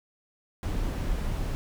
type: noise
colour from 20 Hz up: brown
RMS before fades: -29 dBFS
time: 0.63-1.55 s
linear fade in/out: 0 ms
effects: none